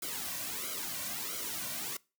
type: noise with flanger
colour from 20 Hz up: white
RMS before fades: -38 dBFS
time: 0.02-1.97 s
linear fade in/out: 5 ms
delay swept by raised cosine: 1.1 to 2.4 ms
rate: 1.5 Hz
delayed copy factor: -0.95
effects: noise-tail reverb RT60 0.3 s tail -23 dB re dry